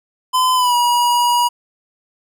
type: tone with pitch glide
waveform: square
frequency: 1019 to 963.5 Hz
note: C6 to B5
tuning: -46 to -43 cents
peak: -13 dBFS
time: 0.33-1.49 s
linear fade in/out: 20 ms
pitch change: -97 cents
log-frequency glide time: 0.55-0.75 s
effects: none